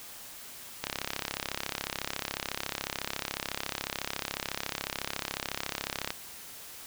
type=click train; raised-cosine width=0.2 ms; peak=-13 dBFS; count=180; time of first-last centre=0.84-6.105 s; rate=34 Hz; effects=white hiss -46 dBFS RMS until 6.86 s